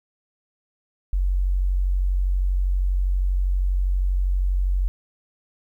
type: tone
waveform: sine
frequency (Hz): 46.25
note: F#1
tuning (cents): 0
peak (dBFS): -18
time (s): 1.13-4.88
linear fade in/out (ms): 0
effects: 10-bit